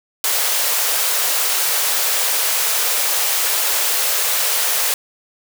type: high-pass noise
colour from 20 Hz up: white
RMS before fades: -18 dBFS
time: 0.24-4.94 s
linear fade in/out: 2 ms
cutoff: 420 Hz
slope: 48 dB/octave
effects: none